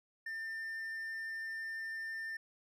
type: tone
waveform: triangle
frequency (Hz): 1797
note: A6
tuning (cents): +36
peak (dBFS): -37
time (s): 0.26-2.37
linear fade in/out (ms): 5
effects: none